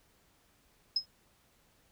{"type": "tone with exponential decay", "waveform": "sine", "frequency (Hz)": 5130, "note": "E8", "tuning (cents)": -48, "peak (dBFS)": -23, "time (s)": [0.96, 1.06], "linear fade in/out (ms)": 5, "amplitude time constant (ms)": 20, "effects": ["pink hiss -68 dBFS RMS until 1.91 s"]}